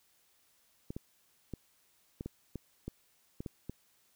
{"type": "clicks", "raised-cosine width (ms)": 3, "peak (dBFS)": -26, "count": 10, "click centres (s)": [0.905, 0.965, 1.537, 2.209, 2.26, 2.557, 2.88, 3.405, 3.462, 3.696], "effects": ["white hiss -70 dBFS RMS until 4.15 s"]}